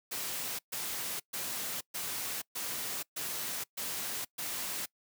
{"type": "noise bursts", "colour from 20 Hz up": "white", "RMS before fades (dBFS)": -37, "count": 8, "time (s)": [0.11, 4.86], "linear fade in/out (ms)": 10, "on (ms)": 480, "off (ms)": 130, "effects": ["noise-tail reverb RT60 0.1 s tail -23 dB re dry", "high-pass 100 Hz 12 dB/octave"]}